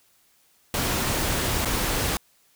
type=noise with dropouts; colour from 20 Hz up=pink; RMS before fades=-25 dBFS; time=0.74-2.17 s; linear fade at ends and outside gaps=1 ms; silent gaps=1.649-1.656 s; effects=white hiss -62 dBFS RMS until 2.55 s